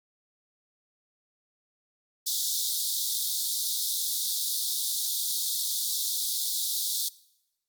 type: high-pass noise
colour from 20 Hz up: pink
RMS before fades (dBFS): -29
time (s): 2.26-7.09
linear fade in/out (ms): 10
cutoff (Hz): 3500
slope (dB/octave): 96
effects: noise-tail reverb RT60 0.9 s tail -21 dB re dry + Opus 48 kbps